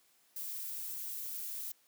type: noise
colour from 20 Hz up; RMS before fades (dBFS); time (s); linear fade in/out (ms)
violet; -41; 0.36-1.72; 5
effects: white hiss -69 dBFS RMS until 1.87 s + high-pass 150 Hz 12 dB/octave